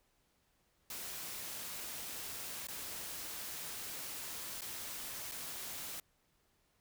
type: noise with dropouts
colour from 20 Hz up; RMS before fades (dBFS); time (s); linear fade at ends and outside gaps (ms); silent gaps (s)
white; -44; 0.9-6; 2; 2.671-2.684 / 4.609-4.618 / 5.314-5.319
effects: pink hiss -75 dBFS RMS until 6.8 s